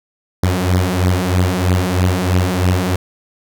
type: beating tone pair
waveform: sawtooth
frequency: 89.7 / 92.8 Hz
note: F2 / F#2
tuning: +47 / +6 cents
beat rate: 3.1 Hz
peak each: -12 dBFS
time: 0.43-2.96 s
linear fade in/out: 5 ms
effects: none